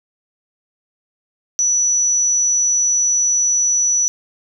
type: tone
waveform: sine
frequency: 5920 Hz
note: F#8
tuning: in tune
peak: -13 dBFS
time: 1.59-4.08 s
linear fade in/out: 0 ms
effects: none